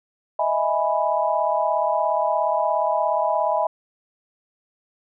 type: chord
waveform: sine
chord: E major seventh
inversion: third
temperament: equal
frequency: 622.3 / 659.3 / 830.6 / 987.8 Hz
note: D#5 / E5 / G#5 / B5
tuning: 0 / 0 / 0 / 0 cents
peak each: -24 dBFS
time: 0.39-3.67 s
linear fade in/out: 5 ms
effects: none